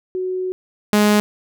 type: tone pair in turn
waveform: sine / sawtooth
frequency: 370 / 208.9 Hz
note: F#4 / G#3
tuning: 0 / +10 cents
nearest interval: minor seventh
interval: 990 cents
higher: first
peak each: -20 / -8 dBFS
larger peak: second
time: 0.15-0.52 / 0.93-1.2 s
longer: first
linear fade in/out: 0 ms
effects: none